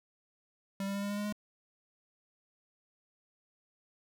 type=tone with pitch steps; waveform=square; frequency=196 / 198.05 / 200.1 / 202.2 / 204.3 / 206.5 / 208.6 Hz; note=G3 / G3 / G3 / G#3 / G#3 / G#3 / G#3; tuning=0 / +18 / +36 / -46 / -28 / -10 / +8 cents; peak=-34 dBFS; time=0.8-1.325 s; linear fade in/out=2 ms; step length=75 ms; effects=none